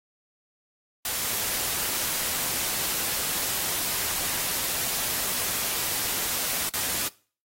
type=noise with dropouts; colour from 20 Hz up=white; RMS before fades=-28 dBFS; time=1.05-7.08 s; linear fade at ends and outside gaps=2 ms; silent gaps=6.691-6.737 s; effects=noise-tail reverb RT60 0.4 s tail -21 dB re dry + AAC 48 kbps